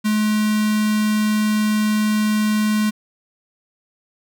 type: tone with notch filter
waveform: square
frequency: 213.2 Hz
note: G#3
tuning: 46 cents sharp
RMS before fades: -18 dBFS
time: 0.04-2.91 s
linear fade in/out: 20 ms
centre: 670 Hz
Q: 1.5
effects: none